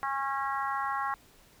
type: harmonic tone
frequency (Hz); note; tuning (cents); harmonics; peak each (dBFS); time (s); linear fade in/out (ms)
273.3; C#4; -24; 3 / 4 / 5 / 6 / 7; -34 / -32 / -37 / -40 / -41; 0.03-1.14; 0
effects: pink hiss -59 dBFS RMS until 1.6 s